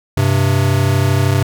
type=tone pair together; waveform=square; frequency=98 / 130.81 Hz; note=G2 / C3; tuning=0 / 0 cents; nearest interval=perfect fourth; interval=500 cents; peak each=-15 / -15 dBFS; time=0.17-1.43 s; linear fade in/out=5 ms; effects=none